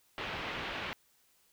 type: low-pass noise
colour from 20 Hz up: white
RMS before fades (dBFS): -39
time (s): 0.18-0.93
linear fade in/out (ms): 0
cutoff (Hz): 3000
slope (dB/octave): 24
effects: white hiss -69 dBFS RMS until 1.52 s